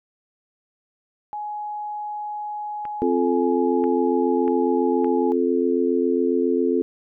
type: tone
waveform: sine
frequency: 838 Hz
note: G#5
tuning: 15 cents sharp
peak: -27 dBFS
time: 1.33-5.32 s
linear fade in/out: 0 ms
type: clicks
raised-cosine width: 0.5 ms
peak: -23 dBFS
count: 4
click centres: 2.853 / 3.84 / 4.479 / 5.045 s
type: chord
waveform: sine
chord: F major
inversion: second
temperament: just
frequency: 261.9 / 349.2 / 436.5 Hz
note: C4 / F4 / A4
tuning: +2 / 0 / -14 cents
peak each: -22 dBFS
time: 3.02-6.82 s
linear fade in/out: 0 ms
effects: none